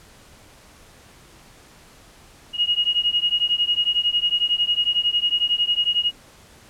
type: beating tone pair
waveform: sine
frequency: 2875 / 2886 Hz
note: F7 / F#7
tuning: +50 / -44 cents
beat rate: 11 Hz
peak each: -21 dBFS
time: 2.53-6.12 s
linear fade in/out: 50 ms
effects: pink hiss -49 dBFS RMS until 6.69 s + low-pass 11000 Hz 12 dB/octave